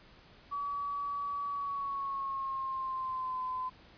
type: tone with pitch glide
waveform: sine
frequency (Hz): 1140 to 1021.5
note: C#6 to C6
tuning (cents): +48 to -42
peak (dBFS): -33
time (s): 0.51-3.7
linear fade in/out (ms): 20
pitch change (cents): -190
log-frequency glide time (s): 1.47-3.41
effects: pink hiss -58 dBFS RMS until 3.97 s + resampled to 11025 Hz